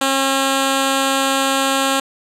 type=tone with notch filter; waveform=5% pulse; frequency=270.5 Hz; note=C#4; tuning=42 cents flat; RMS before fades=-17 dBFS; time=0.01-2 s; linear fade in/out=5 ms; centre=2100 Hz; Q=1.8; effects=low-pass 11000 Hz 12 dB/octave

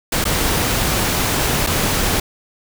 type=noise with dropouts; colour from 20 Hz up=pink; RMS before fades=-18 dBFS; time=0.12-2.2 s; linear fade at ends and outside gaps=5 ms; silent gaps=0.242-0.252 / 1.666-1.67 s; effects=none

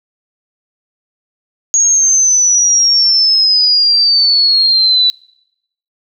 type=exponential sweep; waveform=sine; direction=down; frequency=6645 to 3951 Hz; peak=-7 dBFS; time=1.74-5.1 s; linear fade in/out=0 ms; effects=noise-tail reverb RT60 0.8 s tail -25 dB re dry

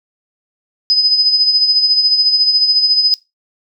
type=tone with tremolo; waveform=sine; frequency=5020 Hz; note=D#8; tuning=15 cents sharp; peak=-7 dBFS; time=0.9-3.14 s; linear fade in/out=0 ms; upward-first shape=sine; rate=14 Hz; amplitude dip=55%; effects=noise-tail reverb RT60 0.2 s tail -18 dB re dry

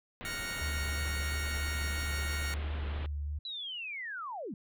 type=low-pass noise; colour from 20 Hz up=pink; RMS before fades=-44 dBFS; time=0.21-3.06 s; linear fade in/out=0 ms; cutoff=3600 Hz; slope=48 dB/octave
type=chord; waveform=sawtooth; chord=Gb major seventh; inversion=third; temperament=equal; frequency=1396.9 / 1480 / 1864.7 / 2217 Hz; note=F6 / Gb6 / Bb6 / Db7; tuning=0 / 0 / 0 / 0 cents; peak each=-39 / -42 / -37 / -38 dBFS; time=0.25-2.54 s; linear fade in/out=0 ms
type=tone with vibrato; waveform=sine; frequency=73.42 Hz; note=D2; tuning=in tune; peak=-33 dBFS; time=0.61-3.39 s; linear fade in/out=10 ms; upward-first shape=square; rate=3 Hz; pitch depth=17 cents each way
type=linear sweep; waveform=sine; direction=down; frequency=3994 to 164.81 Hz; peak=-37 dBFS; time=3.45-4.54 s; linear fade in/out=2 ms
effects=none

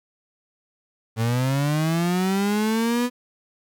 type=linear sweep; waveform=35% pulse; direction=up; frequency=110 to 248.2 Hz; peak=-18 dBFS; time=1.16-3.1 s; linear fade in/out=50 ms; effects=10-bit

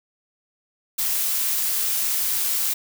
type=noise; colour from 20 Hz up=blue; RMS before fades=-23 dBFS; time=0.98-2.74 s; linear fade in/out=10 ms; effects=none

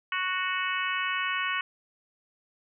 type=harmonic tone; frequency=370 Hz; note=F#4; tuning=in tune; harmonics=3 / 4 / 5 / 6 / 7 / 8; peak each=-32 / -33 / -34 / -35 / -35 / -36 dBFS; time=0.12-1.61 s; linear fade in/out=2 ms; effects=none

